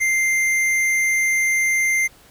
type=tone with tanh clipping; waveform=sine; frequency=2093 Hz; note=C7; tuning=in tune; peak=-18 dBFS; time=0-2.08 s; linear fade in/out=20 ms; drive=14 dB; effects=pink hiss -50 dBFS RMS until 2.3 s